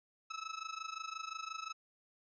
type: tone with amplitude modulation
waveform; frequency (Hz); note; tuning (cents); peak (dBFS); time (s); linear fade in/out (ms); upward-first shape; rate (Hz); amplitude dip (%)
sawtooth; 1300; E6; -24; -34; 0.3-1.73; 10; sine; 25.7; 85
effects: resampled to 16000 Hz